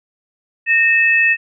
sine tone pair together, 1841.4 / 2606 Hz, A#6 / E7, -22 / -20 cents, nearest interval tritone, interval 602 cents, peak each -13 dBFS, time 0.66-1.37 s, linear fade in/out 50 ms, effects none

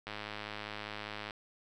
click train, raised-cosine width 0.3 ms, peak -24 dBFS, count 131, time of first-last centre 0.07-1.308 s, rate 105 Hz, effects none

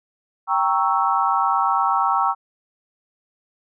sine chord, G diminished seventh, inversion none, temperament equal, 784 / 932.3 / 1108.7 / 1318.5 Hz, G5 / Bb5 / Db6 / Fb6, 0 / 0 / 0 / 0 cents, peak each -22 dBFS, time 0.47-2.35 s, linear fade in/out 50 ms, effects none

